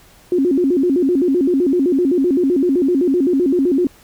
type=tone with vibrato; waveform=sine; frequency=311.1 Hz; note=D#4; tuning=in tune; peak=-12 dBFS; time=0.32-3.87 s; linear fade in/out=2 ms; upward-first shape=square; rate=7.8 Hz; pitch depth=240 cents each way; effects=pink hiss -48 dBFS RMS until 4.03 s